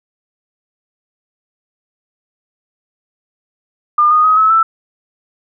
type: tone with pitch steps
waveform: sine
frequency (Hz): 1205 / 1233.9 / 1263.4 / 1293.7 / 1324.7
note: D6 / D#6 / D#6 / E6 / E6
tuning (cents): +44 / -15 / +26 / -33 / +8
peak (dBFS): -7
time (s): 3.98-4.63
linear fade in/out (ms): 5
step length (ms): 130
effects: none